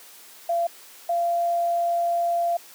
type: tone pair in turn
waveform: sine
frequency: 683 / 687.8 Hz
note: F5 / F5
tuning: -39 / -27 cents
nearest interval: unison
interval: 12 cents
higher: second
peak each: -20 / -20 dBFS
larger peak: neither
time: 0.49-0.67 / 1.09-2.57 s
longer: second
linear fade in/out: 5 ms
effects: white hiss -47 dBFS RMS until 2.74 s + high-pass 300 Hz 12 dB/octave